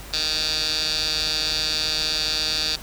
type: tone with band-pass filter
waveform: 15% pulse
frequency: 155.3 Hz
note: D#3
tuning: 3 cents flat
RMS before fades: -24 dBFS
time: 0.13-2.76 s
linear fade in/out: 5 ms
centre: 4400 Hz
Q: 5.7
effects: added 50 Hz sine -40 dBFS peak until 2.82 s + pink hiss -40 dBFS RMS until 2.82 s